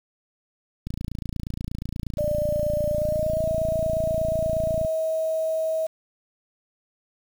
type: click train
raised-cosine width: 5 ms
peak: -18 dBFS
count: 114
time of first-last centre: 0.87-4.849 s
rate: 28.4 Hz
type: tone with pitch glide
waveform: sine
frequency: 597 to 639.8 Hz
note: D5 to D#5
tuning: +28 to +48 cents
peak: -22 dBFS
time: 2.18-5.87 s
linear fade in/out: 10 ms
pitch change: +120 cents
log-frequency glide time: 2.91-3.49 s
effects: 7-bit